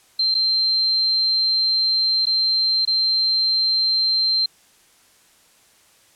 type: tone with dropouts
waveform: sine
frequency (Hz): 4140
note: C8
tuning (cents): -19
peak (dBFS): -16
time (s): 0.19-4.46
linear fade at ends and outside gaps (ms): 5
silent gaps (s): 0.344-0.349 / 2.256-2.267 / 2.852-2.874
effects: white hiss -55 dBFS RMS until 6.15 s + low-pass 11000 Hz 12 dB/octave